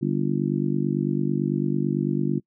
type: harmonic tone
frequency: 49 Hz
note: G1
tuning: in tune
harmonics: 3 / 4 / 5 / 6 / 7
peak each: -26 / -27 / -28 / -29 / -29 dBFS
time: 0.01-2.4 s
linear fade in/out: 20 ms
effects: noise-tail reverb RT60 0.1 s tail -26 dB re dry